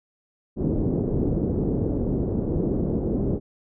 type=low-pass noise; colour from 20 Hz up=white; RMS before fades=-24 dBFS; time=0.56-3.4 s; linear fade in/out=50 ms; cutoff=390 Hz; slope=24 dB/octave; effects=none